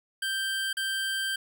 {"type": "tone with dropouts", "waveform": "25% pulse", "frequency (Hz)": 1570, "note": "G6", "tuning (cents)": 2, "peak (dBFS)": -24, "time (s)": [0.22, 1.36], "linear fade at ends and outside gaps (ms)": 5, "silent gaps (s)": [0.73, 0.769], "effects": []}